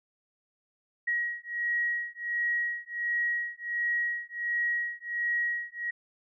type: beating tone pair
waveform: sine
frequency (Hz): 1900 / 1901.4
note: A#6 / A#6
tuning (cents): +33 / +34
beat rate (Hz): 1.4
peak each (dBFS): -31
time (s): 1.07-5.91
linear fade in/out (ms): 10
effects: none